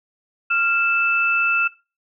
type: tone pair together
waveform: sine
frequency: 1387.7 / 2637 Hz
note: F6 / E7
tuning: -11 / 0 cents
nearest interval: major seventh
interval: 1111 cents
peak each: -19 dBFS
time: 0.5-1.68 s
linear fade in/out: 10 ms
effects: noise-tail reverb RT60 0.3 s tail -20 dB re dry